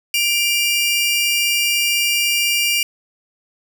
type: tone pair together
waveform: sawtooth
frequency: 2370 / 2826 Hz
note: D7 / F7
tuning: +15 / +20 cents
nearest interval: minor third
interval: 305 cents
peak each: -15 dBFS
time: 0.14-2.83 s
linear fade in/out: 2 ms
effects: none